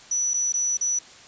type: tone with dropouts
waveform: sine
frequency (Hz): 5920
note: F#8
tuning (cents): 0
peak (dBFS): -21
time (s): 0.11-0.99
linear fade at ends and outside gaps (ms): 5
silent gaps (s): 0.336-0.34 / 0.524-0.539 / 0.772-0.81
effects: white hiss -47 dBFS RMS until 1.27 s + resampled to 16000 Hz